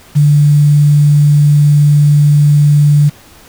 sine tone with quantisation, 146.83 Hz, D3, in tune, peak -4 dBFS, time 0.15-3.1 s, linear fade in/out 20 ms, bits 5, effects pink hiss -40 dBFS RMS until 3.48 s

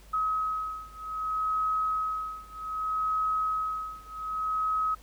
sine beating tone pair, 1274 / 1274.64 Hz, D#6 / D#6, +41 / +41 cents, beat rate 0.64 Hz, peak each -30 / -31 dBFS, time 0.13-4.95 s, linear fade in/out 10 ms, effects added 50 Hz sine -50 dBFS peak until 5.02 s + pink hiss -57 dBFS RMS until 5.02 s

